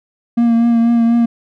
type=tone with vibrato; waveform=triangle; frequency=233.1 Hz; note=A#3; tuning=in tune; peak=-7 dBFS; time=0.37-1.26 s; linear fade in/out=10 ms; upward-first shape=triangle; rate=4.1 Hz; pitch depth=28 cents each way; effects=none